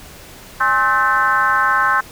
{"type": "tone with frequency modulation", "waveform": "sine", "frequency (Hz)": 1300, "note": "E6", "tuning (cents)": -24, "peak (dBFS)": -12, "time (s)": [0.6, 2.01], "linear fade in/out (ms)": 10, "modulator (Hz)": 238, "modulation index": 1.6, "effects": ["pink hiss -39 dBFS RMS until 2.11 s"]}